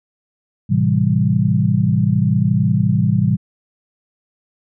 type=chord; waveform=sine; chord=A minor seventh; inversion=none; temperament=equal; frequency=110 / 130.81 / 164.81 / 196 Hz; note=A2 / C3 / E3 / G3; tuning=0 / 0 / 0 / 0 cents; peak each=-18 dBFS; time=0.69-3.37 s; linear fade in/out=20 ms; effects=none

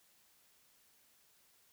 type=silence; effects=white hiss -69 dBFS RMS until 1.72 s

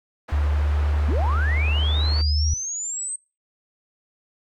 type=band-pass noise; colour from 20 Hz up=white; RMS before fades=-37 dBFS; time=0.28-2.22 s; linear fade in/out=10 ms; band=170 to 1300 Hz; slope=12 dB/octave
type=tone with pitch glide; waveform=sine; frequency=73.42 to 75.31 Hz; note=D2 to D2; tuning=0 to +44 cents; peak=-18 dBFS; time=0.32-2.54 s; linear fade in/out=5 ms; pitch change=+44 cents; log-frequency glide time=0.43-2.38 s
type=linear sweep; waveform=sine; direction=up; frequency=190.6 to 8372 Hz; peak=-26 dBFS; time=1.08-3.16 s; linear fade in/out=5 ms
effects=noise-tail reverb RT60 0.3 s tail -25 dB re dry

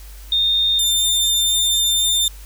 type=tone pair in turn; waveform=sine / sawtooth; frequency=3654 / 3602 Hz; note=A#7 / A7; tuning=-35 / +40 cents; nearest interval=unison; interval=25 cents; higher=first; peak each=-14 / -12 dBFS; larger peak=second; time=0.32-0.79 / 0.79-2.28 s; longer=second; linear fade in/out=2 ms; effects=added 50 Hz sine -35 dBFS peak until 2.45 s + white hiss -45 dBFS RMS until 2.45 s

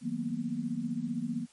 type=tone cluster; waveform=sine; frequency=157.6 / 184.8 / 229.2 / 244.6 Hz; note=D#3 / F#3 / A#3 / B3; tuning=+23 / -2 / -29 / -16 cents; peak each=-40 / -40 / -35 / -34 dBFS; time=0.01-1.47 s; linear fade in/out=50 ms; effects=white hiss -61 dBFS RMS until 1.52 s + MP3 48 kbps

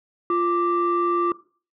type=tone pair together; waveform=sine; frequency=347.7 / 1174.7 Hz; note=F4 / D6; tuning=-8 / 0 cents; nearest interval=octave + major sixth; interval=2108 cents; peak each=-20 / -20 dBFS; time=0.3-1.32 s; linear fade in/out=2 ms; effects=noise-tail reverb RT60 0.4 s tail -19 dB re dry + tanh soft clip ceiling -14 dBFS

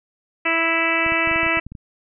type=harmonic tone; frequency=329.6 Hz; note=E4; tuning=in tune; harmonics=1 / 2 / 3 / 4 / 5 / 6 / 7 / 8 / 9; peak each=-27 / -27 / -29 / -26 / -30 / -23 / -24 / -23 / -35 dBFS; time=0.45-1.6 s; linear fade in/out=10 ms
type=clicks; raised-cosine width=5 ms; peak=-23 dBFS; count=11; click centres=1.064 / 1.121 / 1.274 / 1.314 / 1.36 / 1.432 / 1.465 / 1.572 / 1.666 / 1.72 / 1.752 s
effects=none

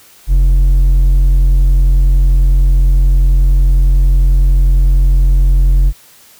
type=tone with hard clipping; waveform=sine; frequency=44.47 Hz; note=F1; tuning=32 cents sharp; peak=-7 dBFS; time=0.27-5.93 s; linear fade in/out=50 ms; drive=4 dB; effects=white hiss -43 dBFS RMS until 6.39 s

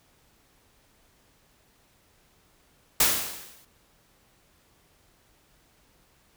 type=noise with exponential decay; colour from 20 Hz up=white; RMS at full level=-18 dBFS; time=3-3.65 s; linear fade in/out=5 ms; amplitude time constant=140 ms; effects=pink hiss -63 dBFS RMS until 6.36 s

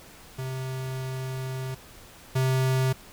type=tone pair in turn; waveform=square; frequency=130.81 / 130.81 Hz; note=C3 / C3; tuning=0 / 0 cents; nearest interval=unison; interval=0 cents; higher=neither; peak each=-31 / -22 dBFS; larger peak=second; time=0.38-1.75 / 2.35-2.93 s; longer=first; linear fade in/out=10 ms; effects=pink hiss -49 dBFS RMS until 3.12 s

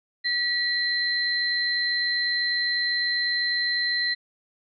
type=tone pair together; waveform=sine; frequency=1937 / 4094 Hz; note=B6 / C8; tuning=-34 / -38 cents; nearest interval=octave + minor second; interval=1296 cents; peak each=-25 dBFS; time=0.24-4.15 s; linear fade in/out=20 ms; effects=none

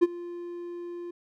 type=tone with ADSR envelope; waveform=triangle; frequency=348 Hz; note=F4; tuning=6 cents flat; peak=-12 dBFS; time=0.01-1.11 s; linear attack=21 ms; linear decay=32 ms; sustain=-21 dB; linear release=7 ms; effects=none

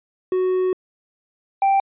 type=tone pair in turn; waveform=triangle; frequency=370 / 784 Hz; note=F#4 / G5; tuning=0 / 0 cents; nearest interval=octave + minor second; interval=1300 cents; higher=second; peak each=-15 / -12 dBFS; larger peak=second; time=0.32-0.73 / 1.62-1.8 s; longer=first; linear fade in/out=2 ms; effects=resampled to 8000 Hz

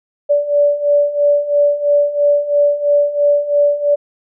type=beating tone pair; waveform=sine; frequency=578 / 581 Hz; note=D5 / D5; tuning=-28 / -19 cents; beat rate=3 Hz; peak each=-16 / -12 dBFS; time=0.29-3.96 s; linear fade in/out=20 ms; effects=none

